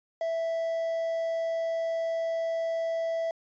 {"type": "tone with quantisation", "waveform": "triangle", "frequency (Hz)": 659.3, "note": "E5", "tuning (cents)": 0, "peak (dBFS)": -25, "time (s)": [0.21, 3.31], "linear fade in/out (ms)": 2, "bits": 9, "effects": ["resampled to 16000 Hz"]}